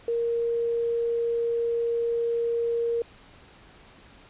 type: tone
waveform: sine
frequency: 467 Hz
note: A#4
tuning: 3 cents sharp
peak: -23 dBFS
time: 0.08-3.02 s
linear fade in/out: 2 ms
effects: pink hiss -52 dBFS RMS until 4.29 s + resampled to 8000 Hz